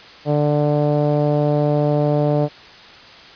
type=tone with low-pass filter; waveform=sawtooth; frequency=147.7 Hz; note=D3; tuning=10 cents sharp; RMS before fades=-17 dBFS; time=0.25-2.49 s; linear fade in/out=50 ms; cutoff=620 Hz; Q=3.2; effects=white hiss -41 dBFS RMS until 3.35 s + resampled to 11025 Hz